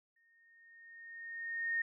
sine tone with exponential growth, 1844 Hz, A#6, 19 cents flat, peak -30 dBFS, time 0.16-1.82 s, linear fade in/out 5 ms, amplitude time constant 360 ms, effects none

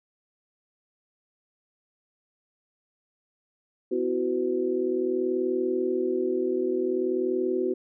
sine tone cluster, 252.9 / 331.1 / 371.6 / 505 Hz, B3 / E4 / F#4 / B4, +41 / +8 / +7 / +39 cents, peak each -32 / -31 / -25 / -34 dBFS, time 3.91-7.74 s, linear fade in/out 10 ms, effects none

